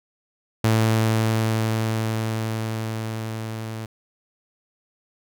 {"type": "tone with level ramp", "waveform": "sawtooth", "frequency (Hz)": 111.1, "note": "A2", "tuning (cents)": 17, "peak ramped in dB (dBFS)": [-12, -26], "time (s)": [0.64, 3.86], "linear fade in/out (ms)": 5, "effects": []}